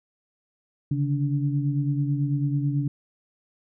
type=tone cluster; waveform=sine; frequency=139.8 / 148.9 / 288.5 Hz; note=C#3 / D3 / D4; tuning=+15 / +24 / -31 cents; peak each=-23 / -30 / -29 dBFS; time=0.91-2.88 s; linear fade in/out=5 ms; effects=none